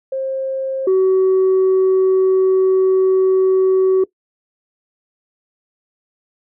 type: tone pair in turn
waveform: sine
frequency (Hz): 532 / 377.5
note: C5 / F#4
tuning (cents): +29 / +35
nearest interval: tritone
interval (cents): 594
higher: first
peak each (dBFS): -18 / -8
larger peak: second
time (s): 0.12-0.87 / 0.87-4.04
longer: second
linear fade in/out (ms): 5
effects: noise-tail reverb RT60 0.1 s tail -20 dB re dry + tanh soft clip ceiling -9 dBFS